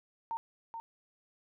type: tone with echo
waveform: sine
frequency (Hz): 914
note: A#5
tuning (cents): -34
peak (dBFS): -33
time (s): 0.31-0.37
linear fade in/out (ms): 0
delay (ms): 430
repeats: 1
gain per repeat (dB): -6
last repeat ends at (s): 0.8
effects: none